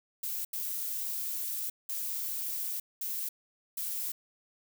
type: noise bursts at uneven times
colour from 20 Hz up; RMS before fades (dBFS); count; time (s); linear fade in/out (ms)
violet; -35; 5; 0.23-0.45 / 0.53-1.7 / 1.89-2.8 / 3.01-3.29 / 3.77-4.12; 5
effects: none